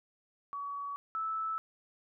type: tone pair in turn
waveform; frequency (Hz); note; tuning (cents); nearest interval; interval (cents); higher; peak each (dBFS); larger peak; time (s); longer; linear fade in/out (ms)
sine; 1132 / 1311.9; C#6 / E6; +36 / -9; minor third; 255; second; -36 / -32; second; 0.53-0.96 / 1.15-1.58; neither; 0
effects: none